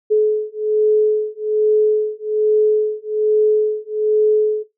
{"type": "beating tone pair", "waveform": "sine", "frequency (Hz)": [427.1, 428.3], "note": ["G#4", "A4"], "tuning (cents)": [48, -47], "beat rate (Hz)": 1.2, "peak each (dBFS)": [-16, -16], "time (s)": [0.1, 4.64], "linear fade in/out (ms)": 20, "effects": ["noise-tail reverb RT60 0.2 s tail -17 dB re dry"]}